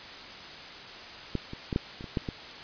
clicks, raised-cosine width 3 ms, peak -15 / -25 / -17 / -12 / -28 / -26 / -14 / -19 dBFS, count 8, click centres 1.353 / 1.534 / 1.728 / 1.761 / 2.009 / 2.042 / 2.172 / 2.288 s, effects white hiss -43 dBFS RMS until 2.63 s + resampled to 11025 Hz

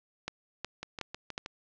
two click trains, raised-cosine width 0.2 ms, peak -21 / -17 dBFS, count 5 / 4, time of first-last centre 0.83-1.461 / 0.28-1.379 s, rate 6.34 / 2.73 Hz, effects low-pass 6000 Hz 12 dB/octave

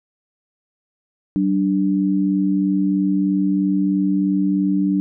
sine tone pair together, 190.61 / 293.7 Hz, G3 / D4, -48 / 0 cents, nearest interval perfect fifth, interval 748 cents, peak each -18 dBFS, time 1.36-5 s, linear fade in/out 0 ms, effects none

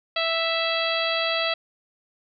harmonic tone, 659.3 Hz, E5, in tune, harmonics 1 / 2 / 3 / 4 / 5 / 6 / 7, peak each -27 / -30 / -31 / -29 / -29 / -31 / -34 dBFS, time 0.16-1.54 s, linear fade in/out 5 ms, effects none

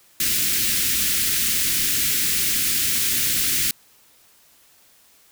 white band-stop noise, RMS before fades -21 dBFS, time 0.2-3.71 s, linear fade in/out 2 ms, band 340 to 1700 Hz, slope 24 dB/octave, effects white hiss -55 dBFS RMS until 5.31 s

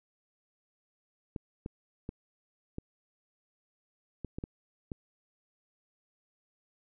clicks, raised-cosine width 3 ms, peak -24 dBFS, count 8, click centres 1.362 / 1.661 / 2.091 / 2.784 / 4.247 / 4.385 / 4.439 / 4.918 s, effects none

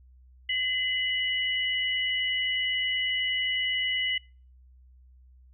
sine tone pair together, 2032 / 2943 Hz, B6 / F#7, +49 / -10 cents, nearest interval tritone, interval 641 cents, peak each -28 dBFS, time 0.49-4.18 s, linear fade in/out 5 ms, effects noise-tail reverb RT60 0.4 s tail -26 dB re dry + added 63 Hz sine -52 dBFS peak until 5.53 s

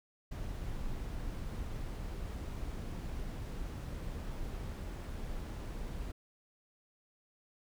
brown noise, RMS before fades -40 dBFS, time 0.31-6.12 s, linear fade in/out 10 ms, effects none

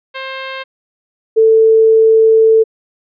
10% pulse / sine tone pair in turn, 530 / 444.4 Hz, C5 / A4, +22 / +17 cents, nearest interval minor third, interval 305 cents, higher first, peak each -14 / -5 dBFS, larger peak second, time 0.14-0.64 / 1.36-2.64 s, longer second, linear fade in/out 20 ms, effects resampled to 11025 Hz

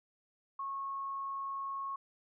sine tone, 1095 Hz, C#6, 22 cents flat, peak -36 dBFS, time 0.59-1.96 s, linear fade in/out 5 ms, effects none

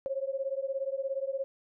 sine beating tone pair, 534 / 551 Hz, C5 / C#5, +35 / -11 cents, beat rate 17 Hz, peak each -33 / -34 dBFS, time 0.06-1.44 s, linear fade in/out 0 ms, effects none

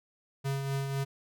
square tone with tremolo, 137.3 Hz, C#3, 16 cents flat, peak -29 dBFS, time 0.44-1.05 s, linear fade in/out 20 ms, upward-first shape triangle, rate 4 Hz, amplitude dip 45%, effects none

